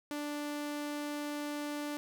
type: tone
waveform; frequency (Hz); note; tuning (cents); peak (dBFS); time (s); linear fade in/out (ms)
sawtooth; 293.7; D4; 0; -32; 0.11-1.97; 0
effects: none